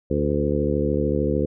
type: harmonic tone with a mistuned harmonic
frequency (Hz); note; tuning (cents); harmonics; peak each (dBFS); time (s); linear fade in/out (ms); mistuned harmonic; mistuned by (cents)
73.42; D2; 0; 1 / 2 / 3 / 4 / 5 / 6 / 7; -27 / -27 / -27 / -27 / -27 / -27 / -27; 0.1-1.46; 10; 7; -16
effects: none